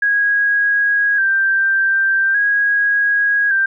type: tone with vibrato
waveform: sine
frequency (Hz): 1611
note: G6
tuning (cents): +47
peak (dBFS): -12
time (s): 0.02-3.66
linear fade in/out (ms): 5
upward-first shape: square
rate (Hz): 0.43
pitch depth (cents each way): 40
effects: none